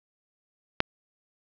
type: click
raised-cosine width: 0.3 ms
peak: -4 dBFS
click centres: 0.804 s
effects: low-pass 5000 Hz 12 dB/octave